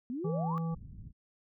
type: exponential sweep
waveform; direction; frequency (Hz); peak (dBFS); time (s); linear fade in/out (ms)
sine; up; 231.9 to 1200; -34; 0.1-0.58; 0
type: harmonic tone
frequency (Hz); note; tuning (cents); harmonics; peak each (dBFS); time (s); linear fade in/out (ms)
164.81; E3; 0; 1 / 3 / 5 / 7; -31 / -45 / -47 / -48; 0.24-0.75; 10
type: low-pass noise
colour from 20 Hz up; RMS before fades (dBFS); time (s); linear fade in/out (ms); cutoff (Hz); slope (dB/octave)
pink; -47; 0.71-1.13; 50; 190; 24
effects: none